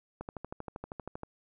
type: click train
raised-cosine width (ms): 1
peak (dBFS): -25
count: 14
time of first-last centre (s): 0.21-1.234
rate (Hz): 12.7
effects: none